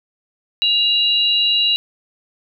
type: tone pair together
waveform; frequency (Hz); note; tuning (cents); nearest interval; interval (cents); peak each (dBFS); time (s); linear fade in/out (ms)
sine; 2823 / 3924; F7 / B7; +18 / -12; tritone; 570; -16; 0.62-1.76; 0
effects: none